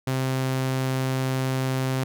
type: tone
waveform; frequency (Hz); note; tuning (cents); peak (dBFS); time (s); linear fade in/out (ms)
sawtooth; 131.2; C3; +5; -19; 0.07-2.04; 5
effects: none